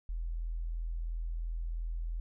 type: tone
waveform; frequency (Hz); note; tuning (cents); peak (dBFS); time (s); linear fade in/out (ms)
sine; 41.47; E1; +11; -33; 0.09-2.2; 0
effects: none